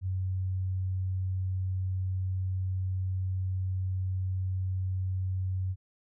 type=tone; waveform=sine; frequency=93.5 Hz; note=F#2; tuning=19 cents sharp; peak=-28 dBFS; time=0.01-5.76 s; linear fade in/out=50 ms; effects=none